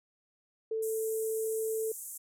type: tone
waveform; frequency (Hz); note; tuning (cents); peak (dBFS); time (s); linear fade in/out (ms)
sine; 443.1; A4; +12; -30; 0.71-1.92; 5
type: band-pass noise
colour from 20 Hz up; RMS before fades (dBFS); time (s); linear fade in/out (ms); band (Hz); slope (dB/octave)
pink; -43; 0.82-2.18; 10; 7200 to 14000; 48
effects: none